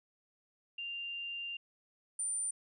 sine tone pair in turn, 2789 / 9114 Hz, F7 / C#9, -3 / +47 cents, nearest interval octave + major sixth, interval 2050 cents, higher second, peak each -38 / -33 dBFS, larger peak second, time 0.78-1.57 / 2.19-2.51 s, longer first, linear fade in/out 5 ms, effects none

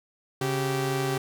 sawtooth tone pair together, 137.3 / 388.3 Hz, C#3 / G4, -16 / -16 cents, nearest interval octave + tritone, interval 1800 cents, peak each -24 dBFS, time 0.41-1.18 s, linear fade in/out 5 ms, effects none

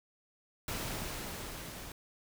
pink noise with level ramp, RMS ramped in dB -37 to -46 dBFS, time 0.68-1.92 s, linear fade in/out 2 ms, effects none

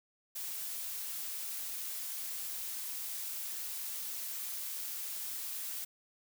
blue noise, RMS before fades -40 dBFS, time 0.35-5.85 s, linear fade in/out 10 ms, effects none

